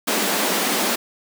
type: high-pass noise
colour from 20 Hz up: pink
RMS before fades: -21 dBFS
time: 0.07-0.96 s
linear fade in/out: 10 ms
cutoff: 190 Hz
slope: 96 dB/octave
effects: none